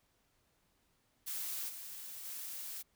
blue noise with level steps, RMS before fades -40 / -47 / -44 dBFS, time 1.26-2.83 s, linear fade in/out 20 ms, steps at 1.68 / 2.24 s, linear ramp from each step 20 ms, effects pink hiss -75 dBFS RMS until 2.95 s

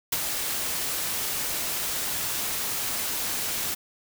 white noise with ADSR envelope, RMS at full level -24 dBFS, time 0.12-3.75 s, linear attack 7 ms, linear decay 38 ms, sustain -5 dB, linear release 14 ms, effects none

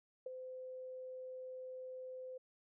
sine tone with ADSR envelope, 513 Hz, C5, 34 cents flat, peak -38 dBFS, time 0.26-2.38 s, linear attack 5 ms, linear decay 15 ms, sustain -7 dB, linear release 9 ms, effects none

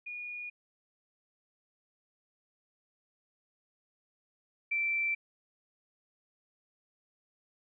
sine tone pair in turn, 2444 / 2339 Hz, D#7 / D7, -32 / -8 cents, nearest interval minor second, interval 76 cents, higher first, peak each -38 / -28 dBFS, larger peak second, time 0.06-0.5 / 4.71-5.15 s, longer neither, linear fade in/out 10 ms, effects none

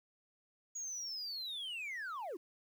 sine linear sweep, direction down, 6760 to 300 Hz, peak -37 dBFS, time 0.75-2.37 s, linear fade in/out 10 ms, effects tanh soft clip ceiling -39 dBFS + 11-bit

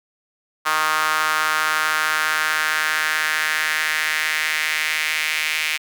sawtooth tone with high-pass filter sweep, 155.4 Hz, D#3, 2 cents flat, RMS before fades -21 dBFS, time 0.65-5.78 s, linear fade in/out 20 ms, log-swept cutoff 1200 to 2300 Hz, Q 3.1, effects none

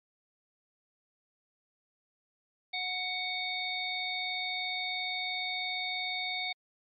harmonic tone with a mistuned harmonic, 734 Hz, F#5, 14 cents flat, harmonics 1 / 3 / 5 / 6, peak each -40 / -35 / -37 / -41 dBFS, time 2.73-6.53 s, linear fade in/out 10 ms, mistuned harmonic 3, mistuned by +23 cents, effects MP3 32 kbps

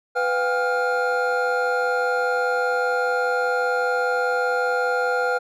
triangle tone cluster, 498.4 / 716 / 801 / 1404 Hz, B4 / F5 / G5 / F6, +16 / +43 / +37 / +9 cents, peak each -21 / -26 / -26 / -22 dBFS, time 0.15-5.39 s, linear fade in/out 20 ms, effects none

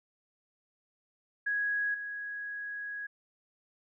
sine tone with level steps, 1661.2 Hz, G#6, in tune, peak -28 / -36 dBFS, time 1.46-3.07 s, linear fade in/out 10 ms, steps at 1.94 s, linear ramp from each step 5 ms, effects none

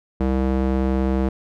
square tone with band-pass filter, 65.41 Hz, C2, in tune, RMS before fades -20 dBFS, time 0.2-1.29 s, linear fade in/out 5 ms, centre 310 Hz, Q 0.72, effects none

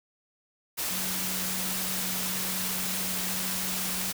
sine tone in noise, 185.7 Hz, F#3, 7 cents sharp, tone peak -38 dBFS, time 0.9-4.12 s, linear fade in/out 20 ms, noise white, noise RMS -31 dBFS, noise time 0.77-4.13 s, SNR -10 dB, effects none

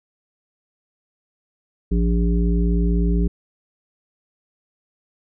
harmonic tone with a mistuned harmonic, 58 Hz, A#1, 8 cents flat, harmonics 1 / 3 / 5 / 7, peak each -17 / -21 / -28 / -29 dBFS, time 1.91-3.28 s, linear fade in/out 10 ms, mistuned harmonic 1, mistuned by -120 cents, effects none

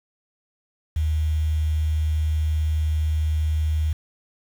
sine tone with quantisation, 77.6 Hz, D#2, 4 cents flat, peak -19 dBFS, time 0.96-3.93 s, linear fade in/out 5 ms, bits 7, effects none

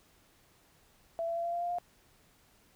sine tone with pitch steps, 667 / 673.2 / 679.4 / 685.8 / 692.1 / 698.5 / 705 Hz, E5 / E5 / F5 / F5 / F5 / F5 / F5, +20 / +36 / -48 / -32 / -16 / 0 / +16 cents, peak -31 dBFS, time 1.19-1.785 s, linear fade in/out 0 ms, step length 85 ms, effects pink hiss -65 dBFS RMS until 2.75 s

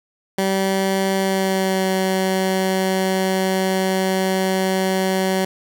15% pulse tone with pitch glide, 192.6 to 189.18 Hz, G3 to F#3, -30 to +39 cents, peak -11 dBFS, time 0.38-5.45 s, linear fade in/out 5 ms, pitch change -31 cents, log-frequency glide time 1.18-1.88 s, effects none

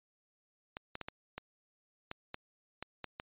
clicks, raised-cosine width 0.3 ms, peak -24 dBFS, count 10, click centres 0.769 / 0.954 / 1.013 / 1.085 / 1.38 / 2.114 / 2.344 / 2.826 / 3.043 / 3.199 s, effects resampled to 8000 Hz

